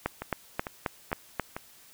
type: two click trains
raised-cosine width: 0.5 ms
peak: -19 / -12 dBFS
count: 4 / 6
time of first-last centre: 0.22-1.565 / 0.06-1.397 s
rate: 2.23 / 3.74 Hz
effects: white hiss -55 dBFS RMS until 1.93 s